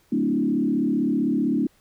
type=tone with frequency modulation; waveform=sine; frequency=261.6 Hz; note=C4; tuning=in tune; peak=-19 dBFS; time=0.12-1.67 s; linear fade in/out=5 ms; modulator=35.6 Hz; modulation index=1.7; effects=pink hiss -61 dBFS RMS until 1.8 s